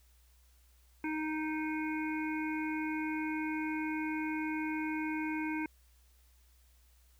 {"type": "harmonic tone with a mistuned harmonic", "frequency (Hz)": 311.1, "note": "D#4", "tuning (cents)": 0, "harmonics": [1, 3, 5, 7, 8], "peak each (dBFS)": [-34, -42, -44, -43, -46], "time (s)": [1.04, 5.66], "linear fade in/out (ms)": 2, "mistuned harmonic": 8, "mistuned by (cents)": -22, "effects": ["added 61 Hz sine -62 dBFS peak until 7.19 s", "white hiss -70 dBFS RMS until 7.19 s"]}